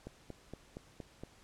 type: click train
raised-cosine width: 2 ms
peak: -30 dBFS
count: 6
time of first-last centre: 0.07-1.236 s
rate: 4.29 Hz
effects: pink hiss -62 dBFS RMS until 1.43 s + low-pass 9000 Hz 12 dB/octave